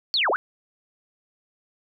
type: linear two-way sweep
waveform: sine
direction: down then up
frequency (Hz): 4628 to 336.5 to 1628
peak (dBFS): -19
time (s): 0.14-0.36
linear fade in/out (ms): 0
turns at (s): 0.3
effects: none